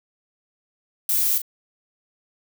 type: noise with echo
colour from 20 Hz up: violet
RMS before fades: -21 dBFS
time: 1.09-1.38 s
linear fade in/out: 2 ms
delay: 38 ms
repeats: 1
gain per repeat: -9 dB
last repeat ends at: 1.418 s
effects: none